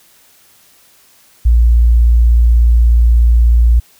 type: tone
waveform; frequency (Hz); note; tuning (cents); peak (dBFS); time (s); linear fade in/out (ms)
sine; 58.27; A#1; 0; -5; 1.45-3.8; 10
effects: white hiss -48 dBFS RMS until 3.99 s